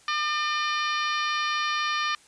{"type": "harmonic tone with a mistuned harmonic", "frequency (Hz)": 602, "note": "D5", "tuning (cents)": 43, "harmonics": [2, 3, 4, 5, 6, 7, 8, 9], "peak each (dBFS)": [-27, -31, -33, -35, -37, -38, -39, -40], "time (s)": [0.08, 2.15], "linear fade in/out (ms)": 2, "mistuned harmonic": 9, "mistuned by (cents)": 59, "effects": ["white hiss -56 dBFS RMS until 2.27 s", "resampled to 22050 Hz"]}